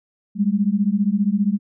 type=beating tone pair; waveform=sine; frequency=196 / 211 Hz; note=G3 / G#3; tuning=0 / +28 cents; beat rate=15 Hz; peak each=-19 dBFS; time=0.35-1.59 s; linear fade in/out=50 ms; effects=none